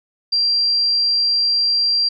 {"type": "tone", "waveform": "sine", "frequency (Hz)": 4736, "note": "D8", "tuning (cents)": 14, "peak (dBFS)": -14, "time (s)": [0.32, 2.09], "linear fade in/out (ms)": 10, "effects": []}